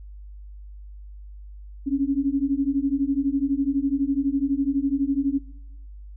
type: beating tone pair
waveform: sine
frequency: 270.4 / 282.4 Hz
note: C#4 / C#4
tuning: -43 / +32 cents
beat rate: 12 Hz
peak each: -23 dBFS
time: 1.86-5.39 s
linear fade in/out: 20 ms
effects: noise-tail reverb RT60 1.0 s tail -22 dB re dry + added 50 Hz sine -38 dBFS peak until 6.16 s